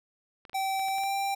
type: clicks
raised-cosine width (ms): 0.3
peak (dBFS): -31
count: 7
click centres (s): 0.452 / 0.496 / 0.532 / 0.795 / 0.884 / 0.983 / 1.036
type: tone with pitch glide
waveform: square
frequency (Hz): 773 to 787.9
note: G5 to G5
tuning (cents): -24 to +9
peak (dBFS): -28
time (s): 0.54-1.35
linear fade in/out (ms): 10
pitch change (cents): +33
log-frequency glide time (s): 0.89-1.11
effects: none